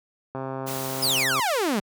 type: click train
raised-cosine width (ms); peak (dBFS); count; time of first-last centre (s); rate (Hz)
1; -18; 140; 0.35-1.395; 133
type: noise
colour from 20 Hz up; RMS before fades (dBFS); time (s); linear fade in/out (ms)
white; -34; 0.66-1.25; 20
type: exponential sweep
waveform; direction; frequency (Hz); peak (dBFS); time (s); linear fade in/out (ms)
sawtooth; down; 5310 to 186.2; -18; 1.02-1.8; 10
effects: high-pass 60 Hz 12 dB/octave